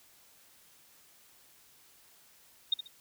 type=tone with echo; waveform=sine; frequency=3698 Hz; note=A#7; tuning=15 cents flat; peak=-23 dBFS; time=2.72-2.74 s; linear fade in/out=5 ms; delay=68 ms; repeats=2; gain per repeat=-11 dB; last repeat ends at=2.876 s; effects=white hiss -61 dBFS RMS until 3 s